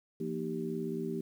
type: harmonic tone with a mistuned harmonic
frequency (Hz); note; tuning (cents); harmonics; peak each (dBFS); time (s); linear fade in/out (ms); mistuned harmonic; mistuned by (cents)
77.78; D#2; 0; 2 / 3 / 4 / 5; -39 / -38 / -41 / -37; 0.2-1.21; 5; 2; +150
effects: 10-bit